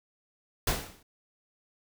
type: noise with exponential decay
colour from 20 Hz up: pink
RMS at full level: -24 dBFS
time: 0.67-1.03 s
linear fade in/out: 5 ms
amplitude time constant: 78 ms
effects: none